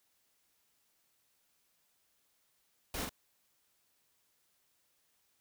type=noise with echo; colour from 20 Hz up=pink; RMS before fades=-39 dBFS; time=2.94-3.05 s; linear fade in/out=2 ms; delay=43 ms; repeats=1; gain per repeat=-3 dB; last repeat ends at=3.093 s; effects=white hiss -75 dBFS RMS until 5.4 s

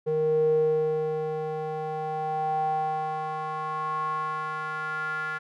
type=tone with band-pass filter sweep; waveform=square; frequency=155.56 Hz; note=D#3; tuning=in tune; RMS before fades=-28 dBFS; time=0.06-5.39 s; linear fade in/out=20 ms; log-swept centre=420 to 1500 Hz; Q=6.8; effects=none

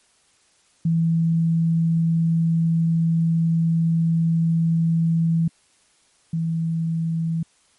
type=tone pair in turn; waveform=sine; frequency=164.81 / 163.86 Hz; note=E3 / E3; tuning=0 / -10 cents; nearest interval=unison; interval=10 cents; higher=first; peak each=-16 / -20 dBFS; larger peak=first; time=0.85-5.48 / 6.33-7.43 s; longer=first; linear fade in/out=5 ms; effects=white hiss -60 dBFS RMS until 7.78 s + MP3 48 kbps

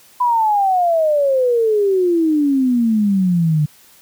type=exponential sweep; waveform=sine; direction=down; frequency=1001 to 146.9 Hz; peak=-12 dBFS; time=0.2-3.66 s; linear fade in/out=10 ms; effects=white hiss -48 dBFS RMS until 4.01 s

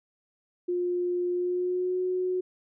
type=tone with pitch glide; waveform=sine; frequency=355.2 to 366.7 Hz; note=F4 to F#4; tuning=+29 to -15 cents; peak=-25 dBFS; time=0.68-2.41 s; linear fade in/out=10 ms; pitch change=+56 cents; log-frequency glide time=1.32-2 s; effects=none

